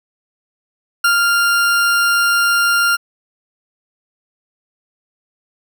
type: tone with ADSR envelope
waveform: 40% pulse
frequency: 1396.9 Hz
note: F6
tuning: in tune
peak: -9 dBFS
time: 1.04-2.97 s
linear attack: 6 ms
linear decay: 99 ms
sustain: -2 dB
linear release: 22 ms
effects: none